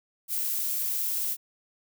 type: noise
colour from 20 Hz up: violet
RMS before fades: -29 dBFS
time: 0.28-1.37 s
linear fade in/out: 50 ms
effects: none